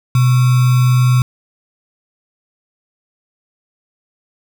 sine tone with sample-and-hold, 125.8 Hz, B2, 32 cents sharp, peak -8 dBFS, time 0.15-1.22 s, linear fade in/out 2 ms, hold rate 1225 Hz, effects none

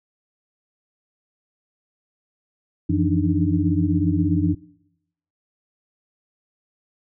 sine tone cluster, 90.6 / 165.2 / 172.8 / 289.7 / 306.4 Hz, F#2 / E3 / F3 / D4 / D#4, -36 / +4 / -18 / -24 / -27 cents, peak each -22 / -25 / -27 / -22 / -23 dBFS, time 2.89-4.55 s, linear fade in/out 10 ms, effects noise-tail reverb RT60 0.8 s tail -20 dB re dry

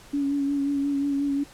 sine tone with vibrato, 281.4 Hz, C#4, 26 cents sharp, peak -22 dBFS, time 0.13-1.44 s, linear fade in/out 10 ms, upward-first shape sine, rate 5.6 Hz, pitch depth 27 cents each way, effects pink hiss -49 dBFS RMS until 1.53 s + low-pass 11000 Hz 12 dB/octave

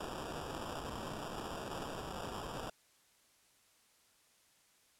violet noise with sample-and-hold, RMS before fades -43 dBFS, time 0-2.7 s, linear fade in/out 5 ms, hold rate 2100 Hz, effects white hiss -69 dBFS RMS until 4.99 s + low-pass 11000 Hz 12 dB/octave

